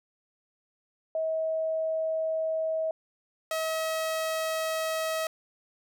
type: tone pair in turn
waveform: sine / sawtooth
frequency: 640 / 640 Hz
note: D#5 / D#5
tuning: +49 / +49 cents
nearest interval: unison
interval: 0 cents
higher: neither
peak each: -26 / -24 dBFS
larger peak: second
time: 1.15-2.91 / 3.51-5.27 s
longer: neither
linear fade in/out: 2 ms
effects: none